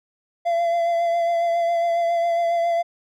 triangle tone with vibrato, 681 Hz, F5, 44 cents flat, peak -16 dBFS, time 0.45-2.83 s, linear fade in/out 20 ms, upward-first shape triangle, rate 7.3 Hz, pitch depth 27 cents each way, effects none

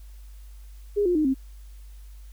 sine tone with pitch steps, 410 / 354.9 / 307.2 / 265.9 Hz, G#4 / F4 / D#4 / C4, -22 / +28 / -22 / +28 cents, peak -19 dBFS, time 0.96-1.344 s, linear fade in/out 20 ms, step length 96 ms, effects added 50 Hz sine -41 dBFS peak until 2.32 s + white hiss -60 dBFS RMS until 2.32 s

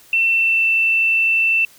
sine tone with pitch glide, 2691 to 2672 Hz, E7 to E7, +35 to +23 cents, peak -13 dBFS, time 0.13-1.65 s, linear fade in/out 2 ms, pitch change -12 cents, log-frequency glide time 0.3-0.68 s, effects white hiss -48 dBFS RMS until 1.78 s

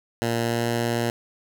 10% pulse tone with pitch glide, 116.54 to 117.69 Hz, A#2 to A#2, 0 to +17 cents, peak -14 dBFS, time 0.22-1.1 s, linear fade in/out 0 ms, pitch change +17 cents, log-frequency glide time 0.4-0.64 s, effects 9-bit

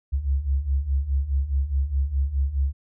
sine beating tone pair, 65.8 / 70.6 Hz, C2 / C#2, +10 / +32 cents, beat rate 4.8 Hz, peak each -26 / -22 dBFS, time 0.12-2.73 s, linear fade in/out 20 ms, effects none

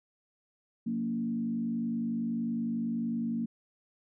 sine tone with frequency modulation, 230.8 Hz, A#3, 17 cents flat, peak -29 dBFS, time 0.86-3.46 s, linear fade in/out 10 ms, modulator 50.8 Hz, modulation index 0.71, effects none

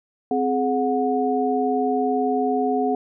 sine tone cluster, 259.8 / 421.8 / 730 Hz, C4 / G#4 / F#5, -12 / +27 / -24 cents, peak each -23 dBFS, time 0.31-2.95 s, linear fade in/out 2 ms, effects none

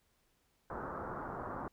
white low-pass noise, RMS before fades -42 dBFS, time 0.7-1.68 s, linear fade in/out 2 ms, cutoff 1400 Hz, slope 48 dB/octave, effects pink hiss -75 dBFS RMS until 1.72 s

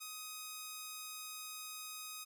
5% pulse tone, 1255 Hz, D#6, 15 cents sharp, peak -33 dBFS, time 0-2.25 s, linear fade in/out 20 ms, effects none

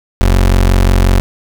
30% pulse tone, 45.57 Hz, F#1, 26 cents flat, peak -4 dBFS, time 0.21-1.2 s, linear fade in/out 0 ms, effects none

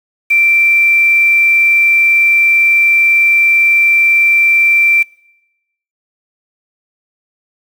sine tone with quantisation, 2349 Hz, D7, in tune, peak -7 dBFS, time 0.3-5.03 s, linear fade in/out 10 ms, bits 5, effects noise-tail reverb RT60 0.9 s tail -23 dB re dry

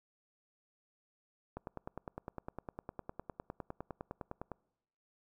click train, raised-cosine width 1 ms, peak -27 dBFS, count 30, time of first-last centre 1.57-4.517 s, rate 9.84 Hz, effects noise-tail reverb RT60 0.9 s tail -26 dB re dry

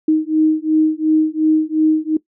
sine beating tone pair, 311.1 / 313.9 Hz, D#4 / D#4, 0 / +15 cents, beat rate 2.8 Hz, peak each -15 dBFS, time 0.08-2.17 s, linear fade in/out 5 ms, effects noise-tail reverb RT60 0.1 s tail -19 dB re dry

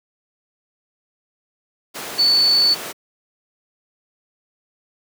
sine tone in noise, 4472 Hz, C#8, 14 cents sharp, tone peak -12 dBFS, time 2.18-2.75 s, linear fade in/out 20 ms, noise pink, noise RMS -29 dBFS, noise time 1.94-2.93 s, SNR +14 dB, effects high-pass 300 Hz 12 dB/octave

